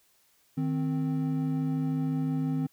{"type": "tone pair together", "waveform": "triangle", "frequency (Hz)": [155.42, 261.2], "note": ["D#3", "C4"], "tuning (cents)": [-2, -3], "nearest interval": "major sixth", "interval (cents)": 899, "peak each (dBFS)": -27, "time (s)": [0.57, 2.67], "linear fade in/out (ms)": 10, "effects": ["white hiss -66 dBFS RMS until 2.72 s"]}